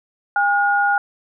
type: tone pair together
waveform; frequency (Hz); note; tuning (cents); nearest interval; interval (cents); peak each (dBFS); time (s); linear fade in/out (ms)
sine; 810 / 1434.5; G#5 / F6; -43 / +46; minor seventh; 989; -17; 0.36-0.98; 2
effects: none